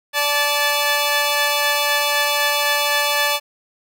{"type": "tone pair together", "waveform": "10% pulse", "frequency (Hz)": [581.3, 870], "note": ["D5", "A5"], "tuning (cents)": [-18, -20], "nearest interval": "perfect fifth", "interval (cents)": 698, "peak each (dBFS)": -11, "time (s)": [0.13, 3.4], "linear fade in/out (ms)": 50, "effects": []}